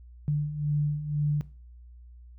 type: beating tone pair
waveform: sine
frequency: 146.4 / 148.4 Hz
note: D3 / D3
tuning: -5 / +18 cents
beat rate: 2 Hz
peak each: -31 / -26 dBFS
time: 0.28-1.41 s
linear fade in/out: 0 ms
effects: noise-tail reverb RT60 0.4 s tail -19 dB re dry + added 60 Hz sine -46 dBFS peak until 2.38 s